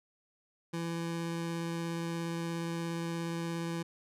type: tone with vibrato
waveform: 25% pulse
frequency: 167.7 Hz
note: E3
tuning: 30 cents sharp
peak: -30 dBFS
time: 0.73-3.83 s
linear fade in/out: 10 ms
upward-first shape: triangle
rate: 17 Hz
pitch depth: 9 cents each way
effects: low-pass 11000 Hz 12 dB/octave